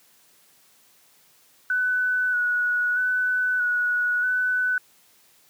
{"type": "tone with vibrato", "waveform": "sine", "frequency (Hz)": 1481, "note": "F#6", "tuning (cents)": 1, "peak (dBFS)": -20, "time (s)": [1.7, 4.78], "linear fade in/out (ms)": 2, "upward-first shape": "square", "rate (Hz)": 0.79, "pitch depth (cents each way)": 20, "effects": ["white hiss -58 dBFS RMS until 5.49 s", "high-pass 100 Hz 12 dB/octave"]}